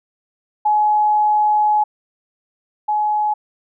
sine tone pair in turn, 845 / 845 Hz, G#5 / G#5, +30 / +30 cents, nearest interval unison, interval 0 cents, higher neither, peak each -12 / -15 dBFS, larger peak first, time 0.65-1.84 / 2.88-3.34 s, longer first, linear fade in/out 10 ms, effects none

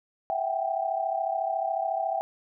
sine tone cluster, 659 / 759 / 793 Hz, E5 / F#5 / G5, -1 / +44 / +20 cents, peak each -30 dBFS, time 0.3-2.21 s, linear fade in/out 0 ms, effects none

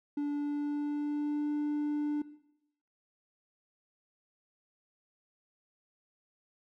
triangle tone with pitch glide, 290.2 to 295.8 Hz, D4 to D4, -21 to +13 cents, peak -27 dBFS, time 0.17-2.22 s, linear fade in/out 5 ms, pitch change +34 cents, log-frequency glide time 0.33-1.47 s, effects noise-tail reverb RT60 0.8 s tail -17 dB re dry + tanh soft clip ceiling -23 dBFS

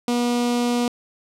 sawtooth tone with notch filter, 241.4 Hz, B3, 39 cents flat, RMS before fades -21 dBFS, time 0.08-0.88 s, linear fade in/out 2 ms, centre 1700 Hz, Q 1.6, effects low-pass 10000 Hz 12 dB/octave

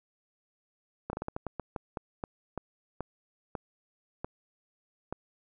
slowing click train, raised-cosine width 1 ms, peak -20 dBFS, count 16, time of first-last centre 1.1-5.126 s, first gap 31 ms, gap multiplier 1.27, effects none

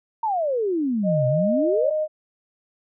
sine exponential two-way sweep, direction down then up, 933 to 125.4 to 609 Hz, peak -20 dBFS, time 0.23-1.91 s, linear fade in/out 5 ms, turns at 1.27 s
sine tone, 617 Hz, D#5, 15 cents flat, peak -20 dBFS, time 1.03-2.08 s, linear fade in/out 50 ms
effects none

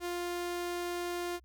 sawtooth tone, 350.6 Hz, F4, 7 cents sharp, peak -30 dBFS, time 0-1.4 s, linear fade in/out 50 ms, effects added 63 Hz sine -58 dBFS peak until 1.44 s

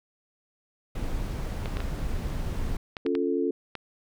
brown noise, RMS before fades -30 dBFS, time 0.95-2.77 s, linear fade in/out 5 ms
clicks, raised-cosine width 0.3 ms, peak -19 dBFS, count 7, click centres 1.658 / 1.77 / 1.804 / 2.968 / 3.064 / 3.152 / 3.753 s
sine chord, Db augmented, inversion none, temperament equal, 277.2 / 349.2 / 440 Hz, Db4 / F4 / A4, 0 / 0 / 0 cents, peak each -28 dBFS, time 3.05-3.51 s, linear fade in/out 5 ms
effects none

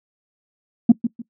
sine tone with echo, 233.1 Hz, A#3, in tune, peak -4 dBFS, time 0.89-0.92 s, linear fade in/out 5 ms, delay 150 ms, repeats 2, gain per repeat -12 dB, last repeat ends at 1.22 s, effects noise-tail reverb RT60 0.1 s tail -20 dB re dry + tanh soft clip ceiling -3 dBFS

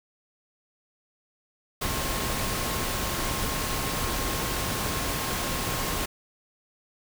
sine tone in noise, 1074 Hz, C6, 45 cents sharp, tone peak -38 dBFS, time 1.81-6.06 s, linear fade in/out 10 ms, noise pink, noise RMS -29 dBFS, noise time 1.81-6.06 s, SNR -12 dB, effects none

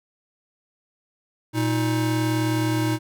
square tone pair together, 118.06 / 314.8 Hz, A#2 / D#4, +22 / +20 cents, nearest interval octave + perfect fourth, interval 1698 cents, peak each -24 dBFS, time 1.53-2.99 s, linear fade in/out 50 ms, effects none

